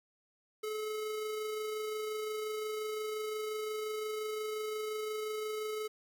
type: tone with amplitude modulation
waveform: square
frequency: 429.9 Hz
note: A4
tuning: 40 cents flat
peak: -35 dBFS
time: 0.63-5.88 s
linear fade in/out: 10 ms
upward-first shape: sine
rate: 25.7 Hz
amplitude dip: 25%
effects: 11-bit